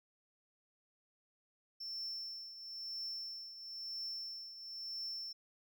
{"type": "tone with tremolo", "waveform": "triangle", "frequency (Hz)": 5380, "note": "E8", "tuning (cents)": 34, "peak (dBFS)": -38, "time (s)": [1.8, 5.33], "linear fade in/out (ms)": 10, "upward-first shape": "triangle", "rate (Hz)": 1, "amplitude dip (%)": 70, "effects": []}